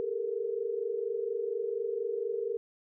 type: tone cluster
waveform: sine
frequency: 402.7 / 447.1 / 471.4 Hz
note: G4 / A4 / A#4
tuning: +47 / +28 / +19 cents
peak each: -35 / -35 / -34 dBFS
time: 0-2.57 s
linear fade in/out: 0 ms
effects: none